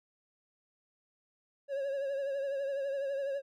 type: tone with vibrato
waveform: triangle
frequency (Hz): 552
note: C#5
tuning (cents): -7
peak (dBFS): -30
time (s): 1.68-3.42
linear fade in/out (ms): 50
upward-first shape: triangle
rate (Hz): 12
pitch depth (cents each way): 60
effects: none